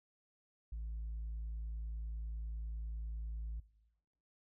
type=tone with tanh clipping; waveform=triangle; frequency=55 Hz; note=A1; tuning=in tune; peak=-40 dBFS; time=0.72-3.6 s; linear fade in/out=5 ms; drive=6 dB; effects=noise-tail reverb RT60 1.0 s tail -19 dB re dry